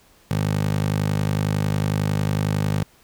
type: tone with high-pass filter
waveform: 15% pulse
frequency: 51 Hz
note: G#1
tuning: 31 cents flat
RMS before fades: -22 dBFS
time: 0.31-2.83 s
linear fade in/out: 0 ms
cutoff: 120 Hz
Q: 1.8
effects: pink hiss -55 dBFS RMS until 3.03 s